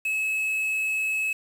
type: tone with quantisation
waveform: triangle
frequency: 2584 Hz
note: E7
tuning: 35 cents flat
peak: -22 dBFS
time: 0.05-1.33 s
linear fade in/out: 5 ms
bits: 7
effects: none